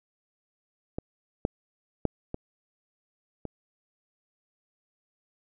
clicks, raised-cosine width 2 ms, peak -18 / -11 / -10 / -19 / -21 dBFS, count 5, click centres 0.985 / 1.451 / 2.053 / 2.344 / 3.453 s, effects none

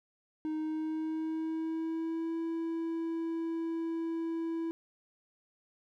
triangle tone with pitch glide, 311.1 to 329.6 Hz, D#4 to E4, 0 to 0 cents, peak -30 dBFS, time 0.45-4.71 s, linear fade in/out 0 ms, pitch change +100 cents, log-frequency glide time 0.56-2.37 s, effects none

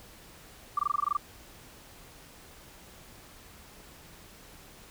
sine tone bursts, 1174.7 Hz, D6, in tune, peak -23 dBFS, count 10, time 0.77-1.17 s, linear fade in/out 5 ms, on 22 ms, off 20 ms, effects pink hiss -52 dBFS RMS until 4.9 s

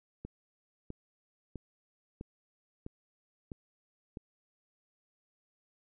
click train, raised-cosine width 3 ms, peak -28 dBFS, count 7, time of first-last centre 0.25-4.172 s, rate 1.53 Hz, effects none

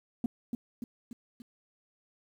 sine tone with echo, 238.1 Hz, A#3, 37 cents sharp, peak -24 dBFS, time 0.24-0.26 s, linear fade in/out 2 ms, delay 290 ms, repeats 4, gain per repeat -5 dB, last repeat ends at 1.42 s, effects tanh soft clip ceiling -25 dBFS + 10-bit

